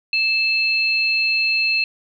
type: tone pair together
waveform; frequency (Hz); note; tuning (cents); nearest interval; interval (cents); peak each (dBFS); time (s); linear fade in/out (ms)
sine; 2637 / 4210; E7 / C8; 0 / +10; minor sixth; 810; -17 / -22; 0.13-1.84; 2
effects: none